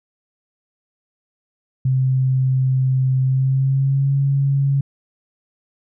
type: tone with pitch glide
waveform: sine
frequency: 130.7 to 138.47 Hz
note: C3 to C#3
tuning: -1 to -2 cents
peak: -14 dBFS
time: 1.85-4.81 s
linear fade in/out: 5 ms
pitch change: +99 cents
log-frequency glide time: 3.22-4.14 s
effects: none